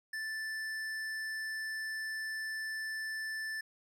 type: tone with tanh clipping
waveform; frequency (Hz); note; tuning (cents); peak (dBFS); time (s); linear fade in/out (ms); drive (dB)
sine; 1760; A6; 0; -38; 0.13-3.61; 5; 14
effects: none